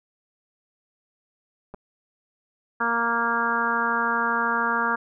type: clicks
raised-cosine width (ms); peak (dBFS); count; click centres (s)
1; -25; 2; 1.74 / 1.745
type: harmonic tone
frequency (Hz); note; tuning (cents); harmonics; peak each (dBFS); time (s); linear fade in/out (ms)
233.1; A#3; 0; 1 / 2 / 3 / 4 / 5 / 6 / 7; -32 / -33 / -35 / -27 / -27 / -26 / -28; 2.8-4.96; 10
effects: none